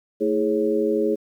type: tone cluster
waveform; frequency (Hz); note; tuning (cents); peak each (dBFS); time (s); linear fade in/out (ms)
sine; 223.3 / 326.1 / 418.3 / 545; A3 / E4 / G#4 / C#5; +26 / -19 / +12 / -29; -27 / -24 / -21 / -27; 0.2-1.16; 20
effects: 9-bit